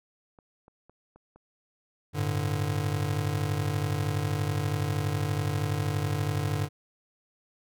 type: clicks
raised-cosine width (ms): 1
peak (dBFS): -39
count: 8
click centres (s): 0.388 / 0.681 / 0.896 / 1.16 / 1.36 / 2.223 / 3.028 / 3.085
type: chord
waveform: square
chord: G suspended second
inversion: none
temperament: just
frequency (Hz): 98 / 110.25 / 147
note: G2 / A2 / D3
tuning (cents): 0 / +4 / +2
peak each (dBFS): -31 / -34 / -31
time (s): 2.13-6.69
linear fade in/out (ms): 50
effects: none